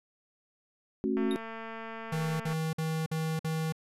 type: chord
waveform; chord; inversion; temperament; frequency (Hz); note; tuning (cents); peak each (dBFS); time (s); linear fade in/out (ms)
sine; F# minor; first; equal with one note detuned; 220 / 272.3 / 370; A3 / C#4 / F#4; 0 / -31 / 0; -31; 1.04-1.36; 0
type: click train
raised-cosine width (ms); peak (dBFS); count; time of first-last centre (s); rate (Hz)
0.5; -27; 307; 1.17-2.53; 225
type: tone with exponential decay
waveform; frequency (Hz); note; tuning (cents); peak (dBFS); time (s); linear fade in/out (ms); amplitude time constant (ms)
square; 3720; A#7; -4; -37; 1.31-1.41; 1; 20
type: tone bursts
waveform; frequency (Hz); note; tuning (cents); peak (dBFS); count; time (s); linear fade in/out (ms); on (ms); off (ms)
square; 159.5; D#3; +43; -30; 5; 2.12-3.724; 5; 280; 51
effects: resampled to 32000 Hz